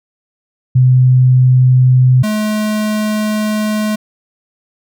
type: tone pair in turn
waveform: sine / square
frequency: 127.7 / 213.5 Hz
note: C3 / G#3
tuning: -42 / +48 cents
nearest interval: major sixth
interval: 890 cents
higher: second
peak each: -5 / -14 dBFS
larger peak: first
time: 0.75-2.23 / 2.23-3.96 s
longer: second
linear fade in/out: 10 ms
effects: none